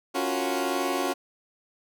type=chord; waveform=20% pulse; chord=Gb major seventh; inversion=second; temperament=equal; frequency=277.2 / 349.2 / 370 / 466.2 Hz; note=Db4 / F4 / Gb4 / Bb4; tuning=0 / 0 / 0 / 0 cents; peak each=-25 / -26 / -25 / -31 dBFS; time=0.14-1.14 s; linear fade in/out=20 ms; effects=none